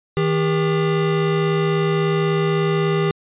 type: tone pair together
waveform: square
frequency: 158.98 / 400.6 Hz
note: D#3 / G4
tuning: +38 / +38 cents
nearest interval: octave + major third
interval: 1600 cents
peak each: -20 dBFS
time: 0.17-3.11 s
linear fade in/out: 0 ms
effects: resampled to 8000 Hz